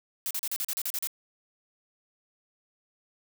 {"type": "noise bursts", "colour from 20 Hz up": "blue", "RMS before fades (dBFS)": -31, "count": 10, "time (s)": [0.26, 1.072], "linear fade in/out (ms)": 0, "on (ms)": 47, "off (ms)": 38, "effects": []}